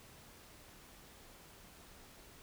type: silence
effects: pink hiss -58 dBFS RMS until 2.42 s